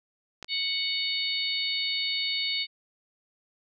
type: clicks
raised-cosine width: 0.2 ms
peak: -22 dBFS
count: 2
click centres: 0.427 / 0.445 s
type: harmonic tone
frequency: 740 Hz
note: F#5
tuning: in tune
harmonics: 3 / 4 / 5 / 6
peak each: -33 / -34 / -31 / -31 dBFS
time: 0.48-2.67 s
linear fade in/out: 50 ms
effects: none

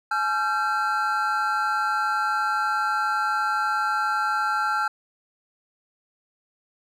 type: tone cluster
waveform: triangle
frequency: 850 / 1366 / 1563 Hz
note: G#5 / F6 / G6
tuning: +40 / -39 / -6 cents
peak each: -25 / -22 / -27 dBFS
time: 0.11-4.88 s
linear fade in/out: 5 ms
effects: none

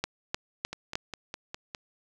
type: two click trains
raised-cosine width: 0.2 ms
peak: -11 / -19 dBFS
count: 4 / 6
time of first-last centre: 0.04-0.955 / 0.73-1.748 s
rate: 3.28 / 4.91 Hz
effects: none

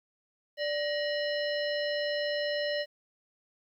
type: harmonic tone with a mistuned harmonic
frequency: 587.3 Hz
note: D5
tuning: in tune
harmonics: 1 / 3 / 5 / 7 / 9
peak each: -30 / -36 / -39 / -40 / -43 dBFS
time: 0.57-2.86 s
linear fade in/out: 50 ms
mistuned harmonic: 3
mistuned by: +120 cents
effects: 11-bit

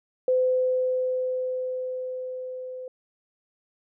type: tone with level ramp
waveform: sine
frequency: 510 Hz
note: C5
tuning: 44 cents flat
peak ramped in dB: -18 to -34 dBFS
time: 0.28-2.88 s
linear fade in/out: 2 ms
effects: none

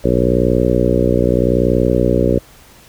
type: harmonic tone with a mistuned harmonic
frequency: 60.8 Hz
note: B1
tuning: 26 cents flat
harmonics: 1 / 2 / 3 / 4 / 5 / 6 / 7 / 8 / 9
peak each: -20 / -20 / -20 / -20 / -20 / -20 / -20 / -20 / -20 dBFS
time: 0.04-2.39 s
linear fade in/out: 5 ms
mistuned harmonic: 1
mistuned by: -46 cents
effects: pink hiss -44 dBFS RMS until 2.88 s

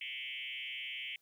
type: tone with frequency modulation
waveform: sine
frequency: 2637 Hz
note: E7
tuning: in tune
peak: -39 dBFS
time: 0.01-1.16 s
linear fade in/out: 2 ms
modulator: 133 Hz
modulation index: 4.3
effects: white hiss -75 dBFS RMS until 1.21 s

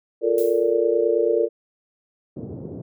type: chord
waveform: sine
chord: Bb major seventh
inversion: second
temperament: just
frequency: 349.6 / 437 / 466.2 / 582.7 Hz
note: F4 / A4 / Bb4 / D5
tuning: +2 / -12 / 0 / -14 cents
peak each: -24 / -22 / -20 / -25 dBFS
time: 0.21-1.49 s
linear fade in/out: 50 ms
type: noise with exponential decay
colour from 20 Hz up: violet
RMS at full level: -32 dBFS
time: 0.38-0.77 s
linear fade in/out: 1 ms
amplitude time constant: 84 ms
type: band-pass noise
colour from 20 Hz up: pink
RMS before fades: -34 dBFS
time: 2.36-2.82 s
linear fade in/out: 10 ms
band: 100 to 460 Hz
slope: 24 dB/octave
effects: none

